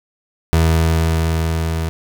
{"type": "tone with level ramp", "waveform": "30% pulse", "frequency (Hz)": 81.4, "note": "E2", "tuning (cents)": -21, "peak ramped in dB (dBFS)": [-8, -16], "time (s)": [0.53, 1.89], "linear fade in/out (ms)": 0, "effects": []}